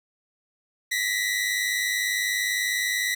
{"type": "tone pair together", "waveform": "sawtooth", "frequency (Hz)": [1909, 2009], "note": ["A#6", "B6"], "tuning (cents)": [41, 29], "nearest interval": "minor second", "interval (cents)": 88, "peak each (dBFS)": -23, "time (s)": [0.91, 3.15], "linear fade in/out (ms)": 10, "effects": []}